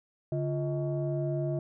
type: tone cluster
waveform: sine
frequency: 143.2 / 347.6 / 633 Hz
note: D3 / F4 / D#5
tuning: -43 / -8 / +30 cents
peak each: -29 / -33 / -34 dBFS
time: 0.32-1.59 s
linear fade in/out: 2 ms
effects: tanh soft clip ceiling -22 dBFS